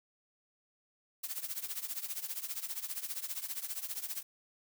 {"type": "noise with tremolo", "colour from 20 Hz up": "blue", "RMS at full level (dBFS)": -36, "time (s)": [1.23, 4.23], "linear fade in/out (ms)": 10, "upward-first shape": "triangle", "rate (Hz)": 15, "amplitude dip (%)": 90, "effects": []}